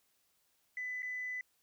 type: tone with dropouts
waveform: sine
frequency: 2000 Hz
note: B6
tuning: 21 cents sharp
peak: -36 dBFS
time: 0.77-1.41 s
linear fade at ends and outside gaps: 2 ms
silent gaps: 1.022-1.029 s
effects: tanh soft clip ceiling -32 dBFS + white hiss -75 dBFS RMS until 1.62 s